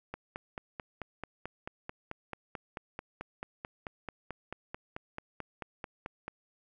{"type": "click train", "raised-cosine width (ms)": 0.5, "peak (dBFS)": -23, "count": 29, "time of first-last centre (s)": [0.14, 6.28], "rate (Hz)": 4.56, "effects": []}